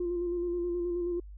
sine tone with vibrato, 349.3 Hz, F4, in tune, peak -28 dBFS, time 0-1.2 s, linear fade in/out 5 ms, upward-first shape square, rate 9.4 Hz, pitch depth 23 cents each way, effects tanh soft clip ceiling -24 dBFS + added 50 Hz sine -43 dBFS peak until 1.37 s

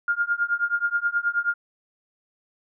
sine tone with tremolo, 1411 Hz, F6, 17 cents sharp, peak -17 dBFS, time 0.08-1.54 s, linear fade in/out 2 ms, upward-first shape triangle, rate 9.4 Hz, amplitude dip 100%, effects none

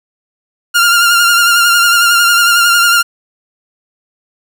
sawtooth tone with vibrato, 1400 Hz, F6, 4 cents sharp, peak -3 dBFS, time 0.74-3.03 s, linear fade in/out 20 ms, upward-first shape sine, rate 11 Hz, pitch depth 34 cents each way, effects none

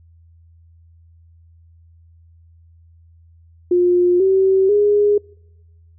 sine tone with pitch steps, 355.2 / 382.9 / 412.8 Hz, F4 / G4 / G#4, +29 / -41 / -10 cents, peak -11 dBFS, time 3.71-5.18 s, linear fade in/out 5 ms, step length 490 ms, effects noise-tail reverb RT60 1.0 s tail -26 dB re dry + added 83 Hz sine -46 dBFS peak until 5.98 s

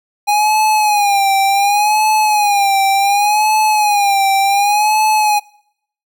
square tone with vibrato, 821 Hz, G#5, 20 cents flat, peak -11 dBFS, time 0.27-5.4 s, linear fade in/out 20 ms, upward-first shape sine, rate 0.68 Hz, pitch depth 85 cents each way, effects noise-tail reverb RT60 0.7 s tail -25 dB re dry

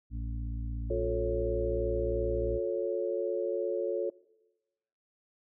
harmonic tone, 56.9 Hz, A#1, 41 cents flat, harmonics 1 / 2 / 4 / 5, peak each -34 / -40 / -46 / -48 dBFS, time 0.1-2.6 s, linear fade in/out 50 ms
sine chord, F augmented, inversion none, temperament equal with one note detuned, 357.2 / 440 / 554.4 Hz, F4 / A4 / C#5, +39 / 0 / 0 cents, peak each -33 dBFS, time 0.9-4.1 s, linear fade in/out 5 ms
effects noise-tail reverb RT60 1.0 s tail -21 dB re dry

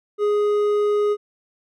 triangle tone with hard clipping, 415.3 Hz, G#4, in tune, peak -18 dBFS, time 0.18-1.17 s, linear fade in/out 50 ms, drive 9 dB, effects none

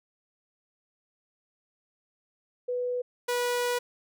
sine / sawtooth tone pair in turn, 493.9 / 487.7 Hz, B4 / B4, 0 / -22 cents, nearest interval unison, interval 22 cents, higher first, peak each -27 / -22 dBFS, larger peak second, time 2.68-3.02 / 3.28-3.79 s, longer second, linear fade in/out 10 ms, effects none

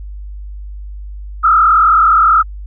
sine tone with frequency modulation, 1300 Hz, E6, 24 cents flat, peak -6 dBFS, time 1.43-2.43 s, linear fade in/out 20 ms, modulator 39 Hz, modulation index 1.8, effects added 50 Hz sine -25 dBFS peak until 2.66 s

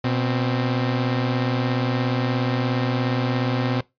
sawtooth tone pair together, 122.6 / 262.2 Hz, B2 / C4, -12 / +4 cents, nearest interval octave + minor second, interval 1316 cents, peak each -18 / -21 dBFS, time 0.04-3.81 s, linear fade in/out 5 ms, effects noise-tail reverb RT60 0.2 s tail -21 dB re dry + resampled to 11025 Hz

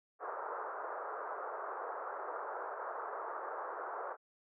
white band-pass noise, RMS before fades -42 dBFS, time 0.19-4.17 s, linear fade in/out 50 ms, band 400 to 1400 Hz, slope 48 dB/octave, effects none

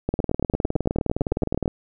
two click trains, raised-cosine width 2 ms, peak -9 / -9 dBFS, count 15 / 31, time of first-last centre 0.09-1.658 / 0.14-1.678 s, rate 8.93 / 19.5 Hz, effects none

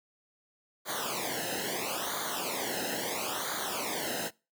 pink noise with flanger, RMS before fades -34 dBFS, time 0.85-4.31 s, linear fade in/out 50 ms, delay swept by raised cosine 0.37 to 0.88 ms, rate 0.75 Hz, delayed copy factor -0.9, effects noise-tail reverb RT60 0.3 s tail -24 dB re dry + high-pass 150 Hz 12 dB/octave

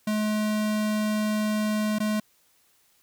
square tone with dropouts, 213.1 Hz, G#3, 45 cents sharp, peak -24 dBFS, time 0.07-2.2 s, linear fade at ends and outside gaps 5 ms, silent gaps 1.986-2.001 s, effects white hiss -64 dBFS RMS until 3.02 s

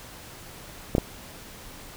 clicks, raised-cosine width 2 ms, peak -7 dBFS, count 2, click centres 0.951 / 0.982 s, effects pink hiss -44 dBFS RMS until 1.96 s

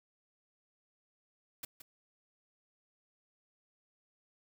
white noise with echo, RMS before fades -41 dBFS, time 1.63-1.65 s, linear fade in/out 5 ms, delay 170 ms, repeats 1, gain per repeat -10 dB, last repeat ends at 1.82 s, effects none

